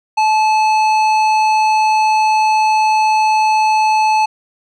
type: tone with tanh clipping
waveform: sine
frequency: 866 Hz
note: A5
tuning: 28 cents flat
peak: -12 dBFS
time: 0.17-4.26 s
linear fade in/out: 10 ms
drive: 13 dB
effects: none